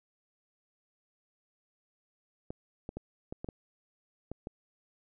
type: clicks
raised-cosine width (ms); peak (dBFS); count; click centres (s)
2; -25; 8; 2.505 / 2.891 / 2.97 / 3.325 / 3.445 / 3.488 / 4.316 / 4.471
effects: none